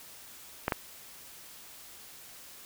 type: clicks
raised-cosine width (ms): 0.5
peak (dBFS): -12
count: 2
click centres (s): 0.681 / 0.722
effects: white hiss -50 dBFS RMS until 2.65 s